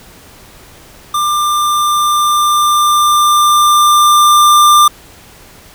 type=tone with level ramp; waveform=square; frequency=1192 Hz; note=D6; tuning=25 cents sharp; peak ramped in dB=-12 to -4 dBFS; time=1.14-4.88 s; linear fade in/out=5 ms; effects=pink hiss -39 dBFS RMS until 5.74 s